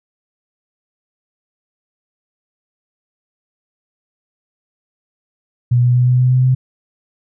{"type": "tone with pitch steps", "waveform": "sine", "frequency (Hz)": [122, 123.13, 124.28, 125.43, 126.59, 127.77, 128.96], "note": ["B2", "B2", "B2", "B2", "B2", "C3", "C3"], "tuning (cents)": [-21, -5, 11, 27, 43, -41, -25], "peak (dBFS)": -9, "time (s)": [5.71, 6.55], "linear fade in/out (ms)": 10, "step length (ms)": 120, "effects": []}